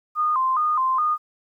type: tone with vibrato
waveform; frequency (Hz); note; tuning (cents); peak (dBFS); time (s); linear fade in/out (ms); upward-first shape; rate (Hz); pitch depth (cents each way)
sine; 1131; C#6; +34; -18; 0.15-1.18; 50; square; 2.4; 140
effects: 10-bit